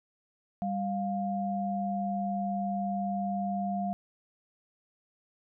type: tone pair together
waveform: sine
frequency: 197.27 / 703 Hz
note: G3 / F5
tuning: +11 / +11 cents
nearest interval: octave + minor seventh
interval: 2200 cents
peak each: -31 / -32 dBFS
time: 0.62-3.93 s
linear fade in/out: 0 ms
effects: none

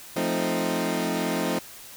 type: chord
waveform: 20% pulse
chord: F dominant seventh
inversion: none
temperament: equal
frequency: 174.61 / 220 / 261.6 / 311.1 Hz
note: F3 / A3 / C4 / Eb4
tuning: 0 / 0 / 0 / 0 cents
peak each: -25 dBFS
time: 0.16-1.59 s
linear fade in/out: 5 ms
effects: white hiss -44 dBFS RMS until 1.96 s

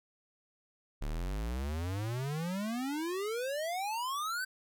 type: exponential sweep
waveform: square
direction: up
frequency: 34.65 to 1567 Hz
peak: -34 dBFS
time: 1.01-4.45 s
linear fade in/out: 10 ms
effects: none

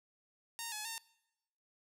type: tone with pitch steps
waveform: 5% pulse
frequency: 923 / 850 / 910 Hz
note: A#5 / G#5 / A#5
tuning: -17 / +40 / -42 cents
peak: -28 dBFS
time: 0.59-0.98 s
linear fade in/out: 0 ms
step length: 130 ms
effects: noise-tail reverb RT60 0.9 s tail -22 dB re dry

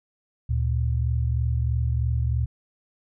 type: tone pair together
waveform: sine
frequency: 73.42 / 116.55 Hz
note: D2 / A#2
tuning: 0 / 0 cents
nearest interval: minor sixth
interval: 800 cents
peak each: -23 / -24 dBFS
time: 0.49-2.46 s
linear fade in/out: 10 ms
effects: none

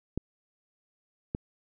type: clicks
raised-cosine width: 3 ms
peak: -17 dBFS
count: 2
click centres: 0.176 / 1.349 s
effects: none

